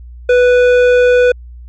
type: tone with hard clipping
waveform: triangle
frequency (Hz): 493.9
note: B4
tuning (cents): 0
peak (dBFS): -8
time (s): 0.29-1.32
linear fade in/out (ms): 5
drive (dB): 14
effects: added 60 Hz sine -30 dBFS peak until 1.68 s + resampled to 16000 Hz